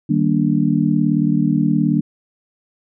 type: chord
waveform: sine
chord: Eb major seventh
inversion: none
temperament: just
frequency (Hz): 155.56 / 194.45 / 233.3 / 291.7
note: Eb3 / G3 / Bb3 / D4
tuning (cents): 0 / -14 / +2 / -12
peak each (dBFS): -19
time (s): 0.09-2.01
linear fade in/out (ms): 10
effects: none